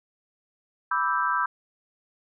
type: chord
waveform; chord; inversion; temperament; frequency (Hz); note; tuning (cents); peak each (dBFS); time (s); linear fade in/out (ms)
sine; E minor seventh; second; equal; 987.8 / 1174.7 / 1318.5 / 1568; B5 / D6 / E6 / G6; 0 / 0 / 0 / 0; -27 / -29 / -27 / -28; 0.91-1.46; 5
effects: none